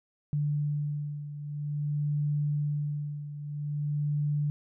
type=beating tone pair; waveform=sine; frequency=147 / 147.5 Hz; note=D3 / D3; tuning=+2 / +8 cents; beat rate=0.5 Hz; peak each=-29 / -34 dBFS; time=0.33-4.5 s; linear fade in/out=0 ms; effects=none